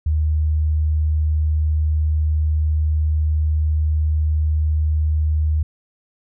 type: tone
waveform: sine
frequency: 77 Hz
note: D#2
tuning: 17 cents flat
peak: -15 dBFS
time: 0.06-5.63 s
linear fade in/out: 5 ms
effects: none